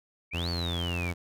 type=exponential two-way sweep; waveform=sine; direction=up then down; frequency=2214 to 4590 to 2214 Hz; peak=-34 dBFS; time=0.31-1.12 s; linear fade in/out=20 ms; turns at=0.49 s
type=tone with pitch glide; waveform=sawtooth; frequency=85.7 to 87.1 Hz; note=F2 to F2; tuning=-32 to -4 cents; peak=-26 dBFS; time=0.33-1.14 s; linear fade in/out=20 ms; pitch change=+28 cents; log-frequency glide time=0.7-0.98 s
effects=none